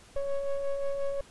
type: ring-modulated tone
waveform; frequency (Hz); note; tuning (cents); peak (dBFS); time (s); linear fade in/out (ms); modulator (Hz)
triangle; 277.2; C#4; 0; -22; 0.16-1.21; 5; 280
effects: pink hiss -55 dBFS RMS until 1.3 s + resampled to 24000 Hz